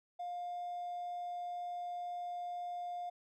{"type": "tone with hard clipping", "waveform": "triangle", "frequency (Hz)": 707, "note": "F5", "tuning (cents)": 21, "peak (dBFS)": -39, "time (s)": [0.19, 3.1], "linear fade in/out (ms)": 10, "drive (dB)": 4, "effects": []}